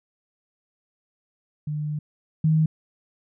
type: tone pair in turn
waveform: sine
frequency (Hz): 150.1 / 157.37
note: D3 / D#3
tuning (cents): +38 / +20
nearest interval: minor second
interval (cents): 82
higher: second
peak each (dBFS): -25 / -16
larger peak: second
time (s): 1.67-1.99 / 2.44-2.66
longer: first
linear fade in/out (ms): 5
effects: none